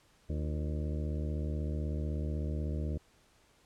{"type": "harmonic tone with a mistuned harmonic", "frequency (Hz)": 76.1, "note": "D#2", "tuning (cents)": -38, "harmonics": [1, 2, 3, 4, 5, 6, 7, 8], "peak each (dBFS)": [-33, -39, -43, -45, -47, -49, -50, -51], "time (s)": [0.29, 2.98], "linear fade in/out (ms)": 10, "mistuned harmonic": 5, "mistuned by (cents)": -93, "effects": ["pink hiss -66 dBFS RMS until 3.65 s", "low-pass 10000 Hz 12 dB/octave"]}